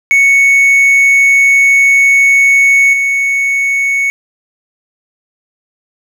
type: tone with level steps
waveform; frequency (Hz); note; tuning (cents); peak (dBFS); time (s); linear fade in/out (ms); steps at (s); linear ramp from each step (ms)
triangle; 2217; C#7; 0; -3 / -8; 0.11-4.1; 0; 2.93; 5
effects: none